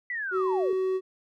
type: linear sweep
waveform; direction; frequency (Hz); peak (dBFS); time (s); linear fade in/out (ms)
sine; down; 2006 to 369.7; -29; 0.1-0.73; 2
type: tone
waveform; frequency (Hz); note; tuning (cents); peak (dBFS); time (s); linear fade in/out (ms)
triangle; 376.2; F#4; +29; -22; 0.31-1.01; 50
effects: none